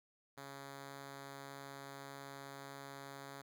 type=tone; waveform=5% pulse; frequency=138.59 Hz; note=C#3; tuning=in tune; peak=-37 dBFS; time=0.37-3.42 s; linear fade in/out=10 ms; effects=none